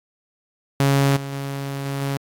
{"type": "tone with level steps", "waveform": "sawtooth", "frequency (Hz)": 138.59, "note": "C#3", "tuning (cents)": 0, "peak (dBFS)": [-11, -24, -22, -20, -18], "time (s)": [0.8, 2.17], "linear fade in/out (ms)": 2, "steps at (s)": [1.16, 1.32, 1.85, 2.01], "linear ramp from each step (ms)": 10, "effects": ["AAC 64 kbps"]}